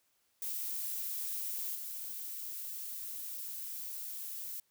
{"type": "noise with level steps", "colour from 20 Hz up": "violet", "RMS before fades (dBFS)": [-38, -42], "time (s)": [0.42, 4.6], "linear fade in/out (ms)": 2, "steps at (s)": 1.75, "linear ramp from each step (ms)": 2, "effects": ["white hiss -75 dBFS RMS until 4.7 s"]}